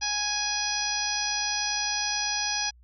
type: harmonic tone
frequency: 830.6 Hz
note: G#5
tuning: in tune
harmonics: 1 / 2 / 3 / 4 / 5 / 6 / 7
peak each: -34 / -35 / -35 / -37 / -37 / -31 / -31 dBFS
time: 0.01-2.71 s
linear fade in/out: 20 ms
effects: added 60 Hz sine -52 dBFS peak until 2.83 s